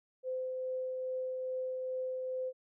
sine tone with tremolo, 514 Hz, C5, 31 cents flat, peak -33 dBFS, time 0.23-2.53 s, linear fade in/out 50 ms, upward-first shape triangle, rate 2.4 Hz, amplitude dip 25%, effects none

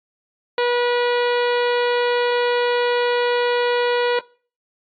harmonic tone, 485.2 Hz, B4, 31 cents flat, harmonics 1 / 2 / 3 / 4 / 5 / 6 / 7 / 8 / 9, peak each -18 / -24 / -28 / -30 / -32 / -34 / -35 / -36 / -37 dBFS, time 0.58-4.19 s, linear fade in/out 2 ms, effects noise-tail reverb RT60 0.4 s tail -21 dB re dry + AAC 48 kbps

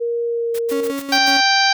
sine tone with pitch glide, 469.8 to 464.7 Hz, A#4 to A#4, +13 to -5 cents, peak -18 dBFS, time 0-0.92 s, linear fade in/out 20 ms, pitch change -18 cents, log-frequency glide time 0.24-0.51 s
white noise bursts, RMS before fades -33 dBFS, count 6, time 0.54-1.312 s, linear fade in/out 10 ms, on 52 ms, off 92 ms
35% pulse tone with tremolo, 277.2 Hz, C#4, in tune, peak -20 dBFS, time 0.71-1.41 s, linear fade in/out 10 ms, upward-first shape square, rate 5.3 Hz, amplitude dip 55%
harmonic tone, 784 Hz, G5, in tune, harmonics 1 / 2 / 3 / 4 / 5 / 6 / 7 / 8, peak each -17 / -18 / -22 / -25 / -23 / -19 / -27 / -29 dBFS, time 1.12-1.73 s, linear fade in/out 5 ms
effects none

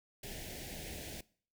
pink band-stop noise, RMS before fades -45 dBFS, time 0.23-1.21 s, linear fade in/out 5 ms, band 800 to 1700 Hz, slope 48 dB/octave, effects noise-tail reverb RT60 0.5 s tail -22 dB re dry

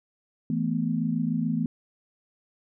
sine chord, E suspended fourth, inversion none, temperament equal with one note detuned, 164.15 / 220 / 246.9 Hz, E3 / A3 / B3, -7 / 0 / 0 cents, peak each -28 dBFS, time 0.5-1.66 s, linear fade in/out 2 ms, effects none

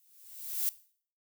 violet noise with exponential growth, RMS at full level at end -28 dBFS, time 0-0.69 s, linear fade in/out 0 ms, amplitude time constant 150 ms, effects noise-tail reverb RT60 0.5 s tail -18 dB re dry

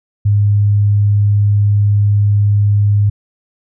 sine tone, 102.7 Hz, G#2, 19 cents flat, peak -8 dBFS, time 0.25-3.1 s, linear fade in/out 10 ms, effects none

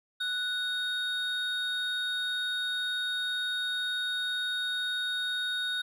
triangle tone pair together, 1480 / 3729 Hz, F#6 / A#7, 0 / 0 cents, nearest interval octave + major third, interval 1600 cents, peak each -31 / -30 dBFS, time 0.2-5.82 s, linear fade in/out 10 ms, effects none

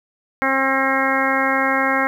harmonic tone, 268 Hz, C4, 42 cents sharp, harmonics 1 / 2 / 3 / 4 / 5 / 6 / 7 / 8, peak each -24 / -24 / -24 / -24 / -24 / -24 / -24 / -24 dBFS, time 0.42-2.07 s, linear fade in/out 0 ms, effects 8-bit

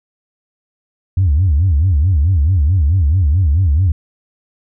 sine tone with vibrato, 82.41 Hz, E2, in tune, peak -8 dBFS, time 1.17-3.92 s, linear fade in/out 5 ms, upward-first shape sine, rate 4.6 Hz, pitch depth 290 cents each way, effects tanh soft clip ceiling -6 dBFS

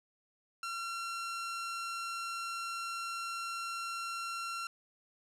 sawtooth tone, 1365 Hz, F6, 40 cents flat, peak -33 dBFS, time 0.63-4.67 s, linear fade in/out 2 ms, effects low-pass 9000 Hz 12 dB/octave + 11-bit

